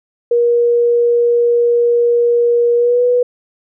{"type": "tone with pitch glide", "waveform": "sine", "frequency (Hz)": [475.5, 490.8], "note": ["A#4", "B4"], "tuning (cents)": [34, -11], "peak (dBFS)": -9, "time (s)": [0.31, 3.23], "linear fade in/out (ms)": 5, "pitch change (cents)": 55, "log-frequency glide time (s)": [2.76, 3.03], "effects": []}